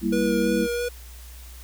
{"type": "chord", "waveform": "sine", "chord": "E diminished", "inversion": "first", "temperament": "equal", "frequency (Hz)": [196, 233.1, 329.6], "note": ["G3", "Bb3", "E4"], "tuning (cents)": [0, 0, 0], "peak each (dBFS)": -25, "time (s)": [0.01, 0.68], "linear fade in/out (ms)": 50}
{"type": "tone with vibrato", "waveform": "square", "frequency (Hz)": 481, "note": "B4", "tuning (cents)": -46, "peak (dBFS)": -25, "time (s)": [0.12, 0.89], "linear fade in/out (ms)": 10, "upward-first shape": "sine", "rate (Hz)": 3, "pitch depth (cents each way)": 17}
{"effects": ["added 60 Hz sine -40 dBFS peak until 1.63 s", "white hiss -48 dBFS RMS until 1.63 s"]}